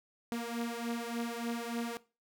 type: beating tone pair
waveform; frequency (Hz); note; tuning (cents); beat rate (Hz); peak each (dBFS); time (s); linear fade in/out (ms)
sawtooth; 233.1 / 236.5; A#3 / A#3; 0 / +25; 3.4; -33 / -35; 0.32-1.97; 0
effects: noise-tail reverb RT60 0.3 s tail -19 dB re dry